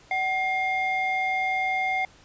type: ring-modulated tone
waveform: triangle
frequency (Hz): 685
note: F5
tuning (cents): -34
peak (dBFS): -18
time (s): 0.11-2.05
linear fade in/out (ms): 2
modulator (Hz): 1440
effects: pink hiss -54 dBFS RMS until 2.24 s + resampled to 16000 Hz